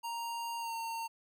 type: tone with pitch glide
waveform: square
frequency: 932.3 to 913.6 Hz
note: A#5 to A#5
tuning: 0 to -35 cents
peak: -37 dBFS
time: 0.03-1.08 s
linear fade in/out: 20 ms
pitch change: -35 cents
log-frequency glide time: 0.58-0.74 s
effects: none